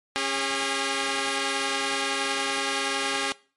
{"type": "tone pair together", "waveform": "5% pulse", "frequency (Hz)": [274.1, 405.8], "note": ["C#4", "G#4"], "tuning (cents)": [-19, -40], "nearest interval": "perfect fifth", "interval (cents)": 679, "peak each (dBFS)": [-17, -16], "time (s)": [0.16, 3.32], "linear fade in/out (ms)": 0, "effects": ["noise-tail reverb RT60 0.4 s tail -22 dB re dry", "MP3 48 kbps"]}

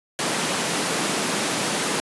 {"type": "high-pass noise", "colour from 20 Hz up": "pink", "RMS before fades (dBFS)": -24, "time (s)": [0.19, 2], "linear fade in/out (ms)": 0, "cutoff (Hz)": 170, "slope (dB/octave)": 24, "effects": ["resampled to 24000 Hz"]}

